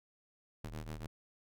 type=ring-modulated tone; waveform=sawtooth; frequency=77.78 Hz; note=D#2; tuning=in tune; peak=-35 dBFS; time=0.64-1.07 s; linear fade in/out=5 ms; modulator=35.3 Hz; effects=none